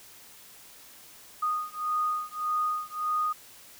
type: beating tone pair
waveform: sine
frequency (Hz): 1235 / 1236.7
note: D#6 / D#6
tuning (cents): -13 / -11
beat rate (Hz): 1.7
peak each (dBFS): -30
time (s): 1.42-3.33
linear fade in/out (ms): 10
effects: white hiss -51 dBFS RMS until 3.79 s